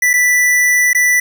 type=tone with dropouts; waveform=square; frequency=1975.5 Hz; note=B6; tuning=in tune; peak=-10 dBFS; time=0.02-1.2 s; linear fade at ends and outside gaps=5 ms; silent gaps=0.133-0.137 / 0.932-0.948 s; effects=none